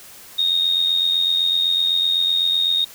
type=tone with amplitude modulation; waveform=sine; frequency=3716 Hz; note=A#7; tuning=6 cents flat; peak=-13 dBFS; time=0.38-2.85 s; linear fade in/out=10 ms; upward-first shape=sine; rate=87.9 Hz; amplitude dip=60%; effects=white hiss -42 dBFS RMS until 2.94 s